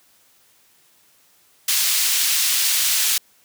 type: high-pass noise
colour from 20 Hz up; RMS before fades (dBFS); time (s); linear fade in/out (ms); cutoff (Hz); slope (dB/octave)
pink; -19; 1.68-3.18; 5; 3300; 12
effects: white hiss -57 dBFS RMS until 3.44 s + high-pass 60 Hz 12 dB/octave